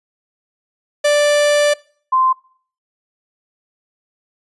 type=tone pair in turn; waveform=45% pulse / sine; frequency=587.3 / 1039.9 Hz; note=D5 / C6; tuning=0 / -11 cents; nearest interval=minor seventh; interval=989 cents; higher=second; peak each=-11 dBFS; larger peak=neither; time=1.04-1.74 / 2.12-2.33 s; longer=first; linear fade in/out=10 ms; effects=noise-tail reverb RT60 0.5 s tail -23 dB re dry + resampled to 24000 Hz